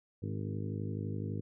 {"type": "harmonic tone with a mistuned harmonic", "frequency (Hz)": 51.9, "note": "G#1", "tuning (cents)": 0, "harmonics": [2, 3, 4, 5, 6, 7, 8, 9], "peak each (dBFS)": [-37, -41, -43, -45, -47, -48, -49, -50], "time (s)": [0.22, 1.41], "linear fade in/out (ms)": 10, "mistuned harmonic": 6, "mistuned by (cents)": -29, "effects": []}